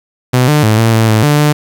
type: tone with pitch steps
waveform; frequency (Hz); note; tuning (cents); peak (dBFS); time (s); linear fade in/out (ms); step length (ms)
sawtooth; 126.1 / 149.9 / 108.6 / 113.8 / 112.2 / 109.1 / 147.5 / 148.9; B2 / D3 / A2 / A#2 / A2 / A2 / D3 / D3; +36 / +36 / -22 / -41 / +34 / -14 / +8 / +24; -3; 0.33-1.53; 10; 150
effects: 7-bit